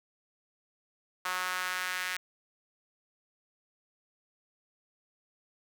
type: tone with high-pass filter sweep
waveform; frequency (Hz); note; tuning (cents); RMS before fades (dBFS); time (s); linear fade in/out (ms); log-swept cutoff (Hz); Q
sawtooth; 183; F#3; -19; -34; 1.25-2.17; 5; 1200 to 1800; 2.1
effects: none

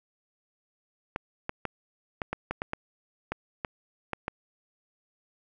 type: clicks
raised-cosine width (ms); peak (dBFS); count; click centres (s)
0.5; -15; 12; 1.161 / 1.494 / 1.653 / 2.218 / 2.33 / 2.51 / 2.619 / 2.734 / 3.32 / 3.648 / 4.133 / 4.281
effects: none

